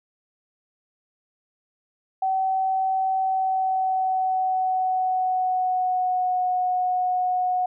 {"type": "tone with pitch glide", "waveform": "sine", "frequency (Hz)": [762, 731.4], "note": ["G5", "F#5"], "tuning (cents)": [-49, -20], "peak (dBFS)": -20, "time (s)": [2.22, 7.66], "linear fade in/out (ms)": 5, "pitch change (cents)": -71, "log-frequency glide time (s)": [3.2, 6.45], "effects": []}